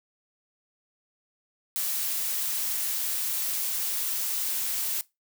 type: noise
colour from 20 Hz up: blue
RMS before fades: -29 dBFS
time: 1.76-5.01 s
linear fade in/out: 0 ms
effects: noise-tail reverb RT60 0.2 s tail -20 dB re dry

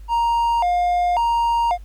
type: tone with vibrato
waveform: triangle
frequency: 814 Hz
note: G#5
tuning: 35 cents flat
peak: -14 dBFS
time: 0.08-1.78 s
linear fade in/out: 50 ms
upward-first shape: square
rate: 0.92 Hz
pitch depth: 240 cents each way
effects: added 50 Hz sine -35 dBFS peak until 1.84 s + pink hiss -58 dBFS RMS until 1.84 s

